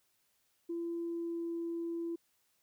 sine tone with pitch glide, 338.6 to 336.5 Hz, E4 to E4, +46 to +36 cents, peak -34 dBFS, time 0.69-2.16 s, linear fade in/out 10 ms, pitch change -10 cents, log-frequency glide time 0.99-1.52 s, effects tanh soft clip ceiling -30 dBFS + white hiss -75 dBFS RMS until 2.62 s

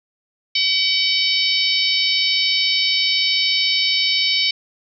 harmonic tone, 759 Hz, F#5, 44 cents sharp, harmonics 3 / 4 / 5 / 6 / 7, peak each -22 / -22 / -22 / -22 / -22 dBFS, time 0.55-4.51 s, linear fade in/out 5 ms, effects none

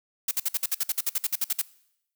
blue noise bursts, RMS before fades -25 dBFS, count 16, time 0.28-1.617 s, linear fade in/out 5 ms, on 32 ms, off 55 ms, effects noise-tail reverb RT60 0.8 s tail -21 dB re dry

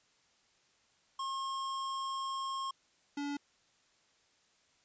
square tone pair in turn, 1075 / 286.4 Hz, C6 / D4, +47 / -43 cents, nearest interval octave + major seventh, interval 2290 cents, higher first, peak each -36 / -36 dBFS, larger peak neither, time 1.19-2.71 / 3.17-3.37 s, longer first, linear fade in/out 5 ms, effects white hiss -70 dBFS RMS until 4.84 s + resampled to 16000 Hz

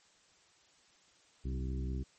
harmonic tone with a mistuned harmonic, 64.9 Hz, C2, 13 cents flat, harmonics 1 / 2 / 3 / 4 / 5 / 6, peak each -35 / -41 / -45 / -47 / -49 / -51 dBFS, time 1.44-2.04 s, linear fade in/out 20 ms, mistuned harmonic 3, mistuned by -36 cents, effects white hiss -66 dBFS RMS until 2.18 s + MP3 32 kbps

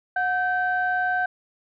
sine tone pair together, 730 / 1550.8 Hz, F#5 / G6, -24 / -19 cents, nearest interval octave + minor second, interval 1305 cents, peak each -23 dBFS, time 0.16-1.26 s, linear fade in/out 5 ms, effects tanh soft clip ceiling -13 dBFS

